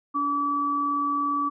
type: tone pair together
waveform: sine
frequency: 287.1 / 1149.6 Hz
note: D4 / D6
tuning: -39 / -37 cents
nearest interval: 2 octaves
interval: 2402 cents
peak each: -30 / -23 dBFS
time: 0.14-1.5 s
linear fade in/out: 20 ms
effects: none